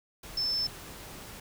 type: tone in noise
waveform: sine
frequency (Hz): 5280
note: E8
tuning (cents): +2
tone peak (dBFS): -27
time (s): 0.37-0.67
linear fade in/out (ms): 5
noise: pink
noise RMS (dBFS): -45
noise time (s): 0.23-1.4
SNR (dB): +15
effects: none